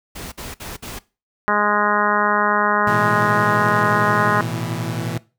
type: noise bursts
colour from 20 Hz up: pink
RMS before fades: -32 dBFS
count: 4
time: 0.15-0.992 s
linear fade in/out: 10 ms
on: 170 ms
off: 54 ms
type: harmonic tone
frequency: 207.7 Hz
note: G#3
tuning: in tune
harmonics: 1 / 2 / 3 / 4 / 5 / 6 / 7 / 8 / 9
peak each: -26 / -26 / -25 / -24 / -21 / -22 / -23 / -26 / -27 dBFS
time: 1.48-4.41 s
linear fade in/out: 0 ms
type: chord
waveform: sawtooth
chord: A suspended second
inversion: none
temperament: equal with one note detuned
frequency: 112.12 / 123.47 / 164.81 Hz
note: A2 / B2 / E3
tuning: +33 / 0 / 0 cents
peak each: -23 dBFS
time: 2.87-5.18 s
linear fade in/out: 5 ms
effects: noise-tail reverb RT60 0.3 s tail -20 dB re dry